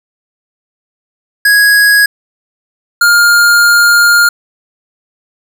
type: tone pair in turn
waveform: square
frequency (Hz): 1661.2 / 1410.3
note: G#6 / F6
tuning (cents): 0 / +17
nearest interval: minor third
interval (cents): 283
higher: first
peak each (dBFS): -5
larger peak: neither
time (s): 1.45-2.06 / 3.01-4.29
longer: second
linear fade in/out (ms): 5
effects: none